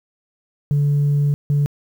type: tone pair in turn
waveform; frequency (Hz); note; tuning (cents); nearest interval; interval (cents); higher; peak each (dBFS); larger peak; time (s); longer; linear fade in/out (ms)
sine; 144.4 / 144.4; D3 / D3; -29 / -29; unison; 0; neither; -12; neither; 0.71-1.34 / 1.5-1.66; first; 0
effects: tanh soft clip ceiling -12 dBFS + 8-bit